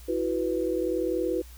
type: chord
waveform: sine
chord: E suspended second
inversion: none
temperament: equal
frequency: 329.6 / 370 / 493.9 Hz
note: E4 / F#4 / B4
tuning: 0 / 0 / 0 cents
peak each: -29 dBFS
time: 0.08-1.42 s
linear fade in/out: 10 ms
effects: added 60 Hz sine -44 dBFS peak until 1.57 s + white hiss -53 dBFS RMS until 1.57 s